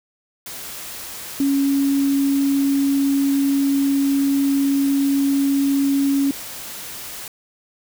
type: tone in noise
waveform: sine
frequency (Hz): 277.2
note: C#4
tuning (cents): 0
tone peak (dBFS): -15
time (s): 1.4-6.31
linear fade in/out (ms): 2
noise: white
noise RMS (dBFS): -33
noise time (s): 0.46-7.28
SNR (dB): +15
effects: none